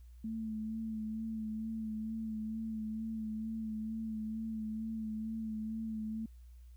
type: tone with vibrato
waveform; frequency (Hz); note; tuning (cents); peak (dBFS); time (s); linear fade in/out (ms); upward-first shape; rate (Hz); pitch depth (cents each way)
sine; 220; A3; 0; -36; 0.24-6.26; 5; sine; 2.2; 27
effects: added 60 Hz sine -51 dBFS peak until 6.76 s + white hiss -75 dBFS RMS until 6.76 s